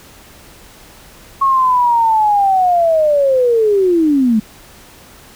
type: linear sweep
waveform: sine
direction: down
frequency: 1099 to 208.6 Hz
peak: -9 dBFS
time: 1.41-4.4 s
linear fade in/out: 10 ms
effects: pink hiss -41 dBFS RMS until 5.35 s